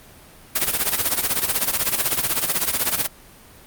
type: noise with tremolo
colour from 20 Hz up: white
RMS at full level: -18 dBFS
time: 0.55-3.07 s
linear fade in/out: 10 ms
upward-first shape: sine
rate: 16 Hz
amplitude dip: 80%
effects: pink hiss -46 dBFS RMS until 3.66 s + Opus 32 kbps